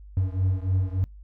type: beating tone pair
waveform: triangle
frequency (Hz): 92.5 / 95.9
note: F#2 / G2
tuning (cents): 0 / -37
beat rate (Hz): 3.4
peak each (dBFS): -22 / -24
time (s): 0.17-1.04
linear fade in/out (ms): 0
effects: noise-tail reverb RT60 0.2 s tail -24 dB re dry + added 50 Hz sine -42 dBFS peak until 1.23 s